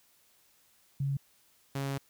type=tone pair in turn; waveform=sine / sawtooth; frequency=138.59 / 137.71 Hz; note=C#3 / C#3; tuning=0 / -11 cents; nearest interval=unison; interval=11 cents; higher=first; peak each=-28 dBFS; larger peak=neither; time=1-1.17 / 1.75-1.98 s; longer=second; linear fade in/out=5 ms; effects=white hiss -66 dBFS RMS until 2.09 s